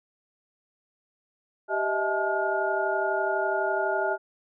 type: tone cluster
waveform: sine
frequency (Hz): 389.2 / 623 / 655 / 862 / 1426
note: G4 / D#5 / E5 / A5 / F6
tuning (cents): -12 / +2 / -11 / -36 / +36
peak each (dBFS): -30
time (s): 1.68-4.18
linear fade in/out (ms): 50
effects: none